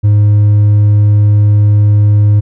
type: tone with hard clipping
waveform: sine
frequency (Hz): 103.83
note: G#2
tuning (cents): 0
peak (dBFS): -5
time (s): 0.03-2.41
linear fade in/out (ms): 20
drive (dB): 2
effects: none